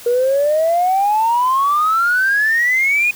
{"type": "exponential sweep", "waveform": "sine", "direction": "up", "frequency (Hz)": [472.2, 2489], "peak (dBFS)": -11, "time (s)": [0.06, 3.11], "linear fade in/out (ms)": 5, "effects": ["tanh soft clip ceiling -8 dBFS", "white hiss -37 dBFS RMS until 3.15 s"]}